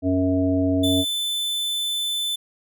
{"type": "harmonic tone", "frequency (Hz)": 92.5, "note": "F#2", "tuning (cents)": 0, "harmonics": [1, 3, 5, 7], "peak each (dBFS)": [-25, -19, -31, -26], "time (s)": [0.02, 1.05], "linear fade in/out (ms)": 50}
{"type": "tone", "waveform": "45% pulse", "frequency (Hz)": 3520, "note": "A7", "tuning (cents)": 0, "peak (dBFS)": -23, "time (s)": [0.83, 2.36], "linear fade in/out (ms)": 10}
{"effects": []}